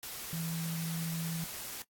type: tone in noise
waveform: sine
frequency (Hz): 164.81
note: E3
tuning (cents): 0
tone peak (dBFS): -34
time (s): 0.33-1.44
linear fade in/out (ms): 0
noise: white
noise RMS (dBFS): -42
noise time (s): 0.03-1.82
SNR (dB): +5
effects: noise-tail reverb RT60 0.1 s tail -21 dB re dry + AAC 64 kbps